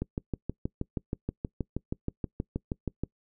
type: click train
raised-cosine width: 3 ms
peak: -17 dBFS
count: 20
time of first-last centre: 0.02-3.036 s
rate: 6.3 Hz
effects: noise-tail reverb RT60 0.1 s tail -24 dB re dry